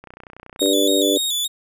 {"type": "click train", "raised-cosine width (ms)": 0.5, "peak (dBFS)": -24, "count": 20, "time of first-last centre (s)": [0.04, 0.659], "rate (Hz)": 30.7}
{"type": "tone with vibrato", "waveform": "sawtooth", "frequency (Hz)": 3600, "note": "A7", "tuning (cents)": 39, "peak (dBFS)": -17, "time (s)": [0.59, 1.48], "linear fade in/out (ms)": 20, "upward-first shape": "square", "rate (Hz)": 3.5, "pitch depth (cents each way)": 66}
{"type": "harmonic tone", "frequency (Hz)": 98, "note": "G2", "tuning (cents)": 0, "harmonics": [3, 4, 5, 6], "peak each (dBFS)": [-20, -21, -22, -23], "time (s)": [0.61, 1.18], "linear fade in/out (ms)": 10}
{"effects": []}